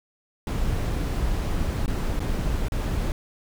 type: noise with dropouts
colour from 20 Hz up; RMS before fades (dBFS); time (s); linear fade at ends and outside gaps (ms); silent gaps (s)
brown; -25; 0.47-3.12; 1; 1.861-1.879 / 2.194-2.203 / 2.684-2.72
effects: none